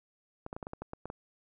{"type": "clicks", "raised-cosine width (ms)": 1, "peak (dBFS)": -25, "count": 10, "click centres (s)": [0.464, 0.529, 0.565, 0.628, 0.669, 0.734, 0.82, 0.934, 1.056, 1.101], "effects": []}